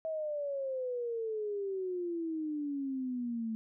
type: exponential sweep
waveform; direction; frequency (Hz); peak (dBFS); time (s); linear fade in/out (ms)
sine; down; 647 to 220; -33; 0.05-3.55; 0
effects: none